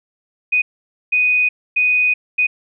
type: tone bursts at uneven times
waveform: sine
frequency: 2489 Hz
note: D#7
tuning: in tune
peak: -12 dBFS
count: 4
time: 0.52-0.62 / 1.12-1.49 / 1.76-2.14 / 2.38-2.47 s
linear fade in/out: 10 ms
effects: none